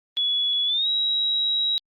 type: tone with pitch glide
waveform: sine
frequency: 3392 to 3852 Hz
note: G#7 to B7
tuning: +36 to -44 cents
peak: -20 dBFS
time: 0.17-1.78 s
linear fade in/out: 0 ms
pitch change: +220 cents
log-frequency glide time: 0.66-0.88 s
effects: Opus 32 kbps